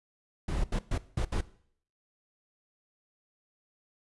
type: noise bursts at uneven times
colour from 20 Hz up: brown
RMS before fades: -29 dBFS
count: 5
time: 0.48-0.64 / 0.72-0.79 / 0.91-0.98 / 1.17-1.25 / 1.32-1.41 s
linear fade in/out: 5 ms
effects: noise-tail reverb RT60 0.6 s tail -18 dB re dry + resampled to 24000 Hz